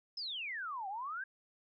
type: exponential two-way sweep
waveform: sine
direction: down then up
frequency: 5274 to 750 to 1638 Hz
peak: -38 dBFS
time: 0.17-1.24 s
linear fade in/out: 5 ms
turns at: 0.88 s
effects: none